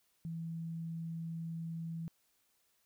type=tone; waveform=sine; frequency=164.81 Hz; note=E3; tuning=in tune; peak=-38 dBFS; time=0.25-2.08 s; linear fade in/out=0 ms; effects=white hiss -75 dBFS RMS until 2.85 s